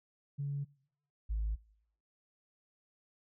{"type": "tone pair in turn", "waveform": "sine", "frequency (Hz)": [141.7, 53.46], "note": ["C#3", "A1"], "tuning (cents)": [38, -49], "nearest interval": "octave + perfect fourth", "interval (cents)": 1687, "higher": "first", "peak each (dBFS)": [-33, -30], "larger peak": "second", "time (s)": [[0.38, 0.65], [1.29, 1.56]], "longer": "neither", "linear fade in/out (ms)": 20, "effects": ["noise-tail reverb RT60 0.8 s tail -25 dB re dry", "tanh soft clip ceiling -28 dBFS"]}